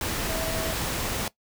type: tone in noise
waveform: sine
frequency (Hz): 648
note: E5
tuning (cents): -30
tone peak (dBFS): -32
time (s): 0.29-0.73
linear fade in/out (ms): 2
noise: pink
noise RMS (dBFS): -29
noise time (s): 0.01-1.28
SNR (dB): -6
effects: noise-tail reverb RT60 0.1 s tail -19 dB re dry